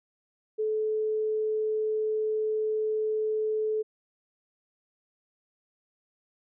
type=tone; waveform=sine; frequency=432.6 Hz; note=A4; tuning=29 cents flat; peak=-25 dBFS; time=0.58-3.83 s; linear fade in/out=20 ms; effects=none